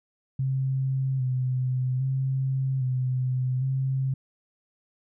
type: tone with vibrato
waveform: sine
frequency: 130.5 Hz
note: C3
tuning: 4 cents flat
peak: -23 dBFS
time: 0.39-4.14 s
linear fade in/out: 5 ms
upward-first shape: square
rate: 0.62 Hz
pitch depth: 34 cents each way
effects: none